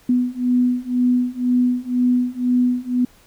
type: beating tone pair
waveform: sine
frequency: 246.9 / 248.9 Hz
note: B3 / B3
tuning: 0 / +14 cents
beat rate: 2 Hz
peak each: -19 / -18 dBFS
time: 0.09-3.05 s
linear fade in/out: 5 ms
effects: pink hiss -52 dBFS RMS until 3.26 s